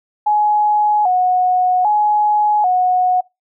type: tone with vibrato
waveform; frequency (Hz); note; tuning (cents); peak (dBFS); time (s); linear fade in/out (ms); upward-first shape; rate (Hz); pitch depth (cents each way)
sine; 784; G5; 0; -11; 0.26-3.21; 10; square; 0.63; 120
effects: noise-tail reverb RT60 0.2 s tail -23 dB re dry